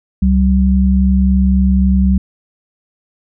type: tone pair together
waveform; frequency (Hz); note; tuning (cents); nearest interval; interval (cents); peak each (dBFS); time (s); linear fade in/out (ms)
sine; 67.63 / 191.3; C#2 / G3; -42 / -42; octave + tritone; 1800; -11; 0.22-2.18; 5
effects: none